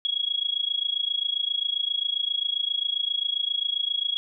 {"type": "tone with amplitude modulation", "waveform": "sine", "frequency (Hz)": 3322, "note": "G#7", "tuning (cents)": 0, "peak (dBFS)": -20, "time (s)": [0.05, 4.17], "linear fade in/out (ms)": 0, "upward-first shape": "sine", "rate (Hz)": 27.5, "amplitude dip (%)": 90, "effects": []}